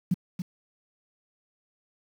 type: tone with echo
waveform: sine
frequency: 179.3 Hz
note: F3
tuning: 46 cents sharp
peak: -19 dBFS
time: 0.11-0.14 s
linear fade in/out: 5 ms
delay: 280 ms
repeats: 1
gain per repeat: -8 dB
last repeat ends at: 0.42 s
effects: high-pass 100 Hz 12 dB/octave + 8-bit